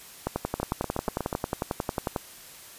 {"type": "two click trains", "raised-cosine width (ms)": 1, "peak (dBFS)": [-12, -14], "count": [22, 7], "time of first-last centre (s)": [[0.27, 2.162], [0.6, 1.328]], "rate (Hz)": [11.1, 8.24], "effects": ["white hiss -47 dBFS RMS until 2.78 s", "resampled to 32000 Hz"]}